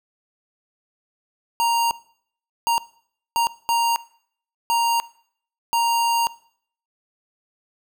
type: tone bursts at uneven times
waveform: square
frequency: 932.3 Hz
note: A#5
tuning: in tune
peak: -18 dBFS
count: 6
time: 1.6-1.91 / 2.67-2.78 / 3.36-3.47 / 3.69-3.96 / 4.7-5 / 5.73-6.27 s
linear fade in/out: 0 ms
effects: noise-tail reverb RT60 0.6 s tail -20 dB re dry